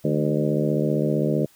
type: harmonic tone with a mistuned harmonic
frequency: 75.4 Hz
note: D2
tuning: 46 cents sharp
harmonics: 2 / 3 / 4 / 5 / 6 / 7 / 8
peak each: -24 / -26 / -27 / -28 / -29 / -29 / -30 dBFS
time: 0.04-1.46 s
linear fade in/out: 10 ms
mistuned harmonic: 3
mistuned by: -72 cents
effects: white hiss -56 dBFS RMS until 1.55 s